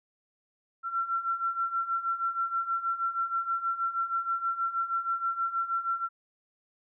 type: beating tone pair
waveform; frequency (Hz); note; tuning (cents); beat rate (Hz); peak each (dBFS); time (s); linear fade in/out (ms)
sine; 1353 / 1359.3; E6 / F6; +45 / -47; 6.3; -33 / -29; 0.83-6.09; 50
effects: none